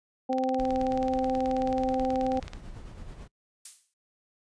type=harmonic tone; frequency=259.7 Hz; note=C4; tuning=13 cents flat; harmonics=1 / 2 / 3; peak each=-29 / -29 / -29 dBFS; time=0.29-2.4 s; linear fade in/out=10 ms
type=click train; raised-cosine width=0.2 ms; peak=-23 dBFS; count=42; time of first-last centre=0.33-2.534 s; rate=18.6 Hz
type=noise with tremolo; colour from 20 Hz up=brown; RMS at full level=-40 dBFS; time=0.58-3.28 s; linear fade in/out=10 ms; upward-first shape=sine; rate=9.2 Hz; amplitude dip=45%
type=noise with exponential decay; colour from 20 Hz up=violet; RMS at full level=-34 dBFS; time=3.65-3.94 s; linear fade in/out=5 ms; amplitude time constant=62 ms
effects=noise-tail reverb RT60 0.1 s tail -23 dB re dry + resampled to 22050 Hz